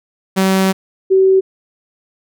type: tone pair in turn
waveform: sawtooth / sine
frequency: 190.7 / 381.4 Hz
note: G3 / G4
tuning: -47 / -47 cents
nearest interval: octave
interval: 1200 cents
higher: second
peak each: -7 dBFS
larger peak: neither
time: 0.36-0.73 / 1.1-1.41 s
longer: first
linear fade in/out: 20 ms
effects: none